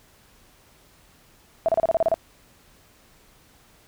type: tone bursts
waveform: sine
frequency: 659.3 Hz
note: E5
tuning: in tune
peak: -16 dBFS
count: 9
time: 1.66-2.141 s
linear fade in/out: 0 ms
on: 25 ms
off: 32 ms
effects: pink hiss -56 dBFS RMS until 3.87 s